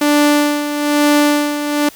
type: tone with tremolo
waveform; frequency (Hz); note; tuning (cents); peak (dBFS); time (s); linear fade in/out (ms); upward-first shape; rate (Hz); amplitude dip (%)
sawtooth; 293.7; D4; 0; -5; 0.01-1.89; 5; sine; 1.1; 65
effects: white hiss -40 dBFS RMS until 1.95 s